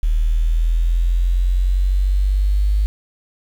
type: exponential sweep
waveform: sine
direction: up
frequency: 38.89 to 51.2 Hz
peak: -13 dBFS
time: 0.03-2.86 s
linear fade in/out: 0 ms
effects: 7-bit